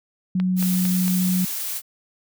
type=tone with pitch glide; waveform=sine; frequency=184.2 to 183.03 Hz; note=F#3 to F#3; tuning=-7 to -19 cents; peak=-18 dBFS; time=0.35-1.45 s; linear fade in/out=5 ms; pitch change=-12 cents; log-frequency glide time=0.53-0.62 s
type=click train; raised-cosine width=0.3 ms; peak=-17 dBFS; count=4; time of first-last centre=0.4-1.08 s; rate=4.41 Hz
type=noise; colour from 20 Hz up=blue; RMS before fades=-28 dBFS; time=0.56-1.82 s; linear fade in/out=50 ms
effects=none